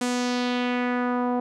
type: tone with low-pass filter sweep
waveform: sawtooth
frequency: 246.5 Hz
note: B3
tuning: 3 cents flat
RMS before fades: -25 dBFS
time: 0.01-1.4 s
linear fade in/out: 5 ms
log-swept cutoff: 8800 to 810 Hz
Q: 1.8
effects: none